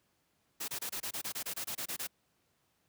white noise bursts, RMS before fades -38 dBFS, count 14, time 0.6-2.073 s, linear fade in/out 10 ms, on 82 ms, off 25 ms, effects pink hiss -75 dBFS RMS until 2.88 s + high-pass 80 Hz 12 dB/octave

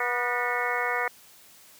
harmonic tone with a mistuned harmonic, 243.5 Hz, B3, 24 cents flat, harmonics 2 / 3 / 4 / 5 / 6 / 7 / 8 / 9, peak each -33 / -33 / -33 / -33 / -33 / -33 / -33 / -33 dBFS, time 0-1.08 s, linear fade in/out 2 ms, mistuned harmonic 7, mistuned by +83 cents, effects white hiss -53 dBFS RMS until 1.79 s + high-pass 80 Hz 12 dB/octave

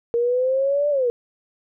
sine exponential two-way sweep, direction up then down, 466.2 to 592 to 466.2 Hz, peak -17 dBFS, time 0.14-1.1 s, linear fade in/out 0 ms, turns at 0.9 s, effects none

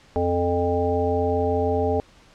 harmonic tone with a mistuned harmonic, 87.31 Hz, F2, in tune, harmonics 1 / 3 / 5 / 7 / 9, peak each -26 / -28 / -23 / -27 / -27 dBFS, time 0.16-2 s, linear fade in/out 0 ms, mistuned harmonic 9, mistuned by +19 cents, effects pink hiss -53 dBFS RMS until 2.34 s + low-pass 6000 Hz 12 dB/octave

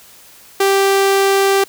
sawtooth tone, 392 Hz, G4, in tune, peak -7 dBFS, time 0.6-1.64 s, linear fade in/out 5 ms, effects white hiss -43 dBFS RMS until 1.68 s

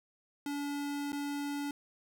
square tone with dropouts, 286.6 Hz, D4, 42 cents flat, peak -35 dBFS, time 0.46-1.71 s, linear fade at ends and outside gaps 2 ms, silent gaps 1.121-1.129 s, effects none

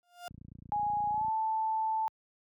35% pulse tone with exponential growth, 704 Hz, F5, 14 cents sharp, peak -35 dBFS, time 0.03-0.28 s, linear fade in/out 0 ms, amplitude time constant 54 ms
click train, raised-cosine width 5 ms, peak -35 dBFS, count 29, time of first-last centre 0.31-1.282 s, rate 28.8 Hz
sine tone with pitch glide, 830.6 to 880 Hz, G#5 to A5, 0 to 0 cents, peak -28 dBFS, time 0.72-2.08 s, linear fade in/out 0 ms, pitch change +100 cents, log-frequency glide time 1.09-1.28 s
effects high-pass 80 Hz 12 dB/octave

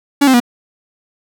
45% pulse tone with pitch steps, 283.5 / 261.5 / 241.2 Hz, C#4 / C4 / B3, +39 / -1 / -41 cents, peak -7 dBFS, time 0.21-0.402 s, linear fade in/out 10 ms, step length 64 ms, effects none

